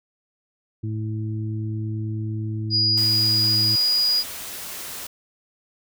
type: harmonic tone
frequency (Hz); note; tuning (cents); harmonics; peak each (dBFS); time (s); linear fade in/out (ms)
108.8; A2; -19; 1 / 2 / 3; -25 / -35 / -34; 0.83-3.76; 10
type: tone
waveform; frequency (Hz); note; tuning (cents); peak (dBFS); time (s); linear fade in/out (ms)
sine; 4896; D#8; -29; -17; 2.7-4.24; 50
type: noise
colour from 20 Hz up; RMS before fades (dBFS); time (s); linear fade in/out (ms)
white; -34; 2.97-5.07; 5
effects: none